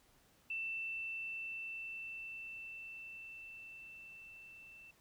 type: tone with level ramp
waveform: sine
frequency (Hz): 2670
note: E7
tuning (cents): +22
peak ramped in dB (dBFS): -37 to -54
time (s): 0.5-4.91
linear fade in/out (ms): 5
effects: pink hiss -69 dBFS RMS until 5 s